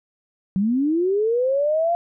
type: linear sweep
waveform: sine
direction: up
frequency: 182.8 to 698.5 Hz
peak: -17 dBFS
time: 0.56-1.95 s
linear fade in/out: 0 ms
effects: none